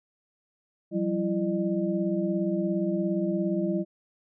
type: tone cluster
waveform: sine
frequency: 175.6 / 192.8 / 335.5 / 606 Hz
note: F3 / G3 / E4 / D#5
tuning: +10 / -28 / +31 / -46 cents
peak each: -33 / -28 / -28 / -33 dBFS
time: 0.91-3.85 s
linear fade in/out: 50 ms
effects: none